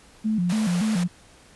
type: tone with vibrato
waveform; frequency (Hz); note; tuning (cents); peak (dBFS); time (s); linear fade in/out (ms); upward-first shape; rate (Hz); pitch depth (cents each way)
sine; 196; G3; 0; -20; 0.24-1.08; 20; square; 3.5; 180
type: high-pass noise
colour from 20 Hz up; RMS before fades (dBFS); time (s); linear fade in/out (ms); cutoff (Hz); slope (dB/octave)
pink; -35; 0.49-1.04; 10; 440; 96
effects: pink hiss -52 dBFS RMS until 1.55 s + resampled to 24000 Hz